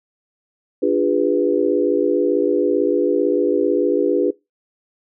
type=chord; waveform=sine; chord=D diminished seventh; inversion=none; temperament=equal with one note detuned; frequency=293.7 / 349.2 / 407.2 / 493.9 Hz; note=D4 / F4 / Ab4 / Cb5; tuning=0 / 0 / -34 / 0 cents; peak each=-20 dBFS; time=0.82-4.31 s; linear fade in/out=10 ms; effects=noise-tail reverb RT60 0.2 s tail -21 dB re dry